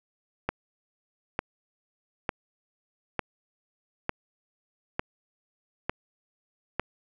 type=click train; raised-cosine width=0.5 ms; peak=-11 dBFS; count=8; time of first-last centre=0.49-6.796 s; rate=1.11 Hz; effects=none